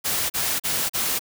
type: noise bursts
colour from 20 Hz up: white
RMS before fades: -24 dBFS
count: 4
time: 0.04-1.194 s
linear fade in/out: 20 ms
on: 260 ms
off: 38 ms
effects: none